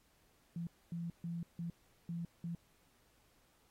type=tone bursts at uneven times; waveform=sine; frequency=169.6 Hz; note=E3; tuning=50 cents sharp; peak=-38 dBFS; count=6; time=0.56-0.67 / 0.92-1.1 / 1.24-1.43 / 1.59-1.7 / 2.09-2.25 / 2.44-2.55 s; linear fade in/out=2 ms; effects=pink hiss -72 dBFS RMS until 3.7 s + AAC 48 kbps